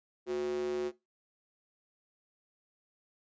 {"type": "tone with high-pass filter", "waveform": "square", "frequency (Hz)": 73.42, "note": "D2", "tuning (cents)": 0, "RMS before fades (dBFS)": -33, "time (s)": [0.26, 0.92], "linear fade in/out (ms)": 50, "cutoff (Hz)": 360, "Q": 6.5, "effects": ["noise-tail reverb RT60 0.2 s tail -18 dB re dry", "resampled to 16000 Hz"]}